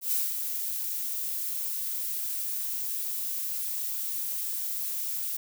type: noise with ADSR envelope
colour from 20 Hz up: violet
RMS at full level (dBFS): -26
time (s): 0.01-5.37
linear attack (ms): 110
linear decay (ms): 210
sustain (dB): -6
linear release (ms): 6
effects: none